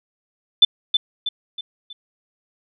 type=tone with echo; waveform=sine; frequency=3524 Hz; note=A7; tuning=2 cents sharp; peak=-6 dBFS; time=0.62-0.65 s; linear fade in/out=5 ms; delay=320 ms; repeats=4; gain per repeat=-7 dB; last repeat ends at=1.93 s; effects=none